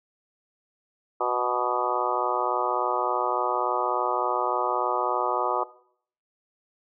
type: harmonic tone with a mistuned harmonic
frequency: 123.47 Hz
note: B2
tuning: in tune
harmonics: 3 / 4 / 5 / 6 / 7 / 8 / 9 / 10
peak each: -31 / -31 / -31 / -31 / -31 / -31 / -31 / -31 dBFS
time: 1.2-5.64 s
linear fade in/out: 10 ms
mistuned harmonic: 9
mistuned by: +27 cents
effects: noise-tail reverb RT60 0.6 s tail -18 dB re dry